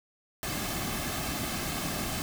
pink noise with comb filter, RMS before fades -33 dBFS, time 0.43-2.22 s, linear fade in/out 0 ms, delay 2.1 ms, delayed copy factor -0.55, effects none

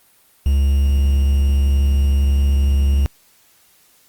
triangle tone with quantisation, 69.3 Hz, C#2, in tune, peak -10 dBFS, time 0.46-3.06 s, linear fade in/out 0 ms, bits 6, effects white hiss -54 dBFS RMS until 4.08 s + Opus 32 kbps

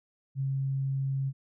sine tone, 135.6 Hz, C#3, 38 cents flat, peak -27 dBFS, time 0.35-1.33 s, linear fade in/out 50 ms, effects none

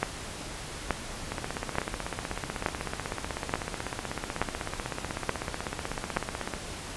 two click trains, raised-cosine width 0.5 ms, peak -16 / -9 dBFS, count 85 / 8, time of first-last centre 1.32-6.537 / 0.03-6.17 s, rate 16.1 / 1.14 Hz, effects pink hiss -39 dBFS RMS until 6.96 s + resampled to 24000 Hz

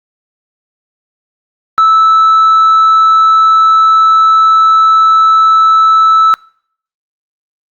triangle tone with tanh clipping, 1311 Hz, E6, 10 cents flat, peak -4 dBFS, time 1.78-6.34 s, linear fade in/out 0 ms, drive 6 dB, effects noise-tail reverb RT60 0.6 s tail -25 dB re dry + Opus 48 kbps

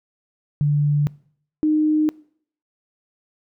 sine tone pair in turn, 146.4 / 307 Hz, D3 / D#4, -5 / -23 cents, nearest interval octave + minor second, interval 1282 cents, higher second, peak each -15 dBFS, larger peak neither, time 0.61-1.07 / 1.63-2.09 s, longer neither, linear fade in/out 0 ms, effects noise-tail reverb RT60 0.6 s tail -23 dB re dry

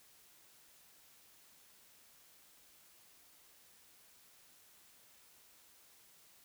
silence, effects white hiss -64 dBFS RMS until 6.44 s

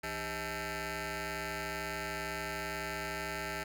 10% pulse ring-modulated tone, 233.1 Hz, A#3, in tune, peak -25 dBFS, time 0.03-3.64 s, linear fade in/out 10 ms, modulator 1100 Hz, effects none

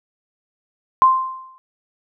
sine tone with exponential decay, 1045 Hz, C6, 2 cents flat, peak -6 dBFS, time 1.02-1.58 s, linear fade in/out 0 ms, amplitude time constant 120 ms, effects none

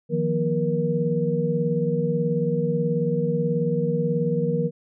sine tone cluster, 157.2 / 175.6 / 239.1 / 474.4 Hz, D#3 / F3 / A#3 / A#4, +18 / +10 / +44 / +30 cents, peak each -25 / -26 / -30 / -24 dBFS, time 0.09-4.71 s, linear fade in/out 50 ms, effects none

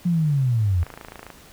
sine linear sweep, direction down, 179 to 81 Hz, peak -17 dBFS, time 0.05-0.84 s, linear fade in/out 10 ms
click train, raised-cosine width 0.5 ms, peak -22 dBFS, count 14, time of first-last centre 0.83-1.303 s, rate 27.5 Hz
effects pink hiss -48 dBFS RMS until 1.52 s

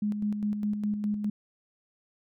sine tone with tremolo, 208.5 Hz, G#3, 7 cents sharp, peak -25 dBFS, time 0.02-1.3 s, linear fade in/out 5 ms, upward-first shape square, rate 4.9 Hz, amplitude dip 45%, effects none

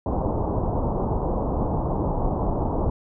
pink low-pass noise, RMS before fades -24 dBFS, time 0.06-2.9 s, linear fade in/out 2 ms, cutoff 1000 Hz, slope 48 dB/octave, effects none

